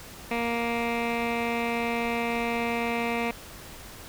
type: tone with low-pass filter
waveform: 15% pulse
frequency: 234.1 Hz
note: A#3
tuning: 8 cents sharp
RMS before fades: -28 dBFS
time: 0.31-3.31 s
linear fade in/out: 2 ms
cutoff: 2500 Hz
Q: 2.5
effects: pink hiss -44 dBFS RMS until 4.08 s